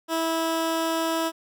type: tone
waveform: 15% pulse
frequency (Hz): 326.7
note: E4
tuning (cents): -15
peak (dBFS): -17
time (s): 0.08-1.32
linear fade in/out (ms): 50
effects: none